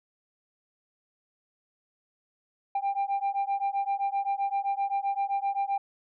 sine beating tone pair, 790 / 797.7 Hz, G5 / G5, +13 / +30 cents, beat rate 7.7 Hz, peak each -27 dBFS, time 2.75-5.78 s, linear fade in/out 5 ms, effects tanh soft clip ceiling -23 dBFS

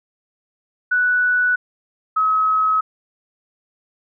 sine tone pair in turn, 1480 / 1279.7 Hz, F#6 / D#6, 0 / +48 cents, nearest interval minor third, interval 252 cents, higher first, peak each -14 / -14 dBFS, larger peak neither, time 0.91-1.56 / 2.16-2.81 s, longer neither, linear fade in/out 10 ms, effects none

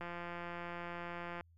click train, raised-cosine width 0.5 ms, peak -29 dBFS, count 243, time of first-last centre 0.01-1.409 s, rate 173 Hz, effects added 84 Hz sine -62 dBFS peak until 1.57 s

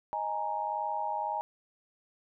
sine chord, D# suspended fourth, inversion none, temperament equal, 622.3 / 830.6 / 932.3 Hz, D#5 / G#5 / A#5, 0 / 0 / 0 cents, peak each -39 / -33 / -34 dBFS, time 0.13-1.41 s, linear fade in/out 0 ms, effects none

